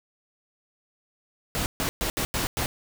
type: noise bursts at uneven times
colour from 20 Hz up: pink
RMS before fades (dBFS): -27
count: 6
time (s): 1.55-1.66 / 1.8-1.89 / 2.01-2.1 / 2.17-2.25 / 2.34-2.47 / 2.57-2.66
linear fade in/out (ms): 0
effects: none